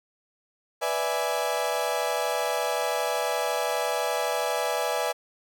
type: chord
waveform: 35% pulse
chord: E dominant seventh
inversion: second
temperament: equal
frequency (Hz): 493.9 / 587.3 / 659.3 / 830.6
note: B4 / D5 / E5 / G#5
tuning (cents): 0 / 0 / 0 / 0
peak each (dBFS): -29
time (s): 0.81-5.13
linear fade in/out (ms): 20
effects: none